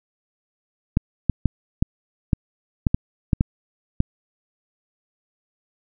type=clicks; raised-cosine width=5 ms; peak=-4 dBFS; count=10; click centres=0.971 / 1.297 / 1.457 / 1.825 / 2.332 / 2.868 / 2.945 / 3.332 / 3.409 / 4.004 s; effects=none